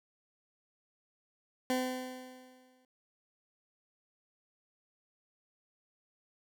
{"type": "tone with exponential decay", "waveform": "20% pulse", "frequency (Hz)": 255.4, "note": "C4", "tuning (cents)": -42, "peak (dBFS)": -23, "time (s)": [1.7, 2.85], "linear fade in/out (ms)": 1, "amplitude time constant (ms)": 250, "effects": []}